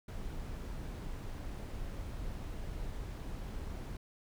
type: noise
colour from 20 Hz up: brown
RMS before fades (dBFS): -41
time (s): 0.08-3.97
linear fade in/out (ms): 5
effects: none